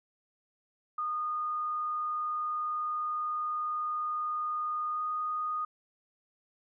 sine tone with pitch glide, 1227 to 1236.2 Hz, D#6 to D#6, -25 to -12 cents, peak -30 dBFS, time 0.98-5.65 s, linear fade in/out 5 ms, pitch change +13 cents, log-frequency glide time 4.92-5.01 s, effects none

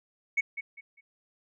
sine tone with echo, 2217 Hz, C#7, in tune, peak -21 dBFS, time 0.37-0.41 s, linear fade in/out 10 ms, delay 200 ms, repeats 3, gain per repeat -11 dB, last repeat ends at 1.01 s, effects tanh soft clip ceiling -19 dBFS

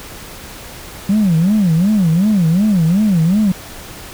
sine tone with vibrato, 186 Hz, F#3, 9 cents sharp, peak -8 dBFS, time 1.09-3.52 s, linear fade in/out 5 ms, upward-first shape sine, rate 2.7 Hz, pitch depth 270 cents each way, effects tanh soft clip ceiling -7 dBFS + pink hiss -33 dBFS RMS until 4.13 s

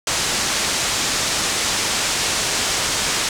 white low-pass noise, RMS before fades -21 dBFS, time 0.07-3.29 s, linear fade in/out 2 ms, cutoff 7900 Hz, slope 24 dB/octave, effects none

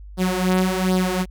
sawtooth tone with flanger, 185 Hz, F#3, in tune, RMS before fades -20 dBFS, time 0.17-1.26 s, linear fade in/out 50 ms, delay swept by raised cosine 0.2 to 5.5 ms, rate 1.3 Hz, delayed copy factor +0.7, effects added 50 Hz sine -36 dBFS peak until 1.3 s

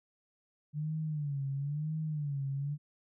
sine tone with vibrato, 146.83 Hz, D3, in tune, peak -32 dBFS, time 0.73-2.78 s, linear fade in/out 50 ms, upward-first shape sine, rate 1 Hz, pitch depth 120 cents each way, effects none

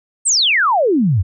sine exponential sweep, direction down, 8880 to 82.41 Hz, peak -11 dBFS, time 0.25-1.23 s, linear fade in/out 20 ms, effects none

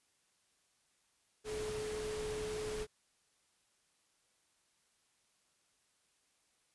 sine tone in noise, 428 Hz, A4, 48 cents flat, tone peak -38 dBFS, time 1.44-2.87 s, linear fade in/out 50 ms, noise pink, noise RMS -45 dBFS, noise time 1.44-2.87 s, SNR +4 dB, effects white hiss -75 dBFS RMS until 6.74 s + resampled to 24000 Hz

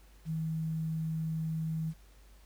sine tone with quantisation, 160 Hz, D#3, 49 cents sharp, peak -31 dBFS, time 0.25-1.94 s, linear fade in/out 50 ms, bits 10, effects added 50 Hz sine -55 dBFS peak until 2.45 s + pink hiss -64 dBFS RMS until 2.45 s

